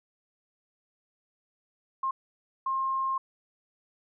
sine tone bursts at uneven times, 1065 Hz, C6, 30 cents sharp, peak -26 dBFS, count 2, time 2.03-2.11 / 2.66-3.18 s, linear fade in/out 5 ms, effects none

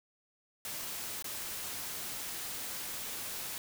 white noise with dropouts, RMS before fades -40 dBFS, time 0.65-3.58 s, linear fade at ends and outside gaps 1 ms, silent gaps 1.224-1.243 s, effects none

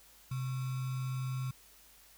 sine tone with sample-and-hold, 129.6 Hz, C3, 16 cents flat, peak -33 dBFS, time 0.31-1.51 s, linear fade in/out 5 ms, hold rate 1225 Hz, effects added 50 Hz sine -68 dBFS peak until 2.17 s + white hiss -60 dBFS RMS until 2.17 s

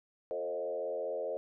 sine tone with frequency modulation, 532 Hz, C5, 29 cents sharp, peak -33 dBFS, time 0.31-1.37 s, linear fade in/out 0 ms, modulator 84.4 Hz, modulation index 1.3, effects none

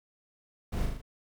brown noise with echo, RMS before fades -33 dBFS, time 0.72-0.86 s, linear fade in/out 10 ms, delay 39 ms, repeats 4, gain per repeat -3 dB, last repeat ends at 1.016 s, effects none

